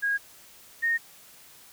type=tone pair in turn; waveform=sine; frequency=1638 / 1848.2 Hz; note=G#6 / A#6; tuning=-24 / -15 cents; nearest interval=major second; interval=209 cents; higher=second; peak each=-23 / -22 dBFS; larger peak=second; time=0.02-0.18 / 0.82-0.98 s; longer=neither; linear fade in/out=20 ms; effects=white hiss -52 dBFS RMS until 1.72 s